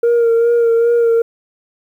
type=tone with vibrato; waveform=sine; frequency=466.2 Hz; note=A#4; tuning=in tune; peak=-7 dBFS; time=0.03-1.22 s; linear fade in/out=5 ms; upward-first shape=sine; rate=2.5 Hz; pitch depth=27 cents each way; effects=tanh soft clip ceiling -8 dBFS + 8-bit